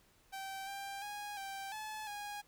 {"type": "tone with pitch steps", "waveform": "sawtooth", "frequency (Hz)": [776, 791, 825, 783, 861, 823], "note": ["G5", "G5", "G#5", "G5", "A5", "G#5"], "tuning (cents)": [-18, 15, -12, -2, -38, -16], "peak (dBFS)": -38, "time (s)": [0.32, 2.42], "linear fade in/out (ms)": 20, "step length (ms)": 350, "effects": ["pink hiss -68 dBFS RMS until 2.47 s"]}